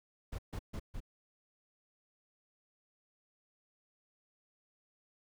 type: noise bursts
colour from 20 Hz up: brown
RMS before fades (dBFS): -40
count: 4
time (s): 0.32-1.004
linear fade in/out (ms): 10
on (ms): 66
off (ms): 140
effects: none